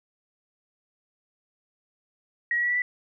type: tone with pitch steps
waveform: sine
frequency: 1900 / 1918.7 / 1937.7 / 1956.8 / 1976.1 Hz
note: A#6 / A#6 / B6 / B6 / B6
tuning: +33 / +49 / -33 / -16 / 0 cents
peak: -22 dBFS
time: 2.51-2.82 s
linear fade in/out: 2 ms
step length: 62 ms
effects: none